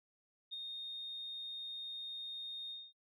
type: tone with ADSR envelope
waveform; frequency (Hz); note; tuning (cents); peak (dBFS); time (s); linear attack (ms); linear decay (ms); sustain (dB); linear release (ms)
sine; 3688; A#7; -19; -38; 0.51-2.93; 24; 14; -3; 230
effects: noise-tail reverb RT60 0.1 s tail -25 dB re dry + tanh soft clip ceiling -36 dBFS